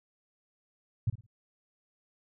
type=tone with echo; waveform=sine; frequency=111.1 Hz; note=A2; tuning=17 cents sharp; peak=-23 dBFS; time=1.07-1.1 s; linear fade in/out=5 ms; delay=55 ms; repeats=3; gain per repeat=-12 dB; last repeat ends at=1.265 s; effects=none